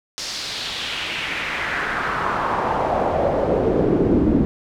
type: noise with band-pass filter sweep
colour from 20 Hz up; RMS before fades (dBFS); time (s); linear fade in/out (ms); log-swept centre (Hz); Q
brown; -21; 0.18-4.45; 0; 5400 to 260; 2.5
effects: none